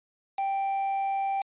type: tone with quantisation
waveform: triangle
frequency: 784 Hz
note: G5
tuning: in tune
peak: -24 dBFS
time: 0.38-1.42 s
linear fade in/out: 5 ms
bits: 6
effects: resampled to 8000 Hz